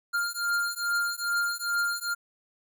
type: beating tone pair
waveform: square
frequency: 1400 / 1402.4 Hz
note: F6 / F6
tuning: +4 / +7 cents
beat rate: 2.4 Hz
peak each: -30 dBFS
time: 0.13-2.15 s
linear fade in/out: 20 ms
effects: none